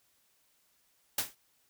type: noise with exponential decay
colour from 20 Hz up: white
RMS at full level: -26 dBFS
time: 1.18-1.35 s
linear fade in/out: 5 ms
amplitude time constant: 36 ms
effects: white hiss -71 dBFS RMS until 1.69 s